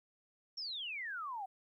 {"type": "exponential sweep", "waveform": "sine", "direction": "down", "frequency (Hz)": [5600, 740], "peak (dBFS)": -39, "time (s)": [0.57, 1.46], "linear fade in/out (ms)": 10, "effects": ["13-bit"]}